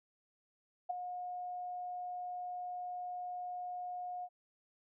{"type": "tone with ADSR envelope", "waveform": "sine", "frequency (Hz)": 720, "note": "F#5", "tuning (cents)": -47, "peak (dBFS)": -30, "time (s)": [0.89, 4.29], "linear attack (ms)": 14, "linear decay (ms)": 10, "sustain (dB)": -9, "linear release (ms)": 53, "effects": []}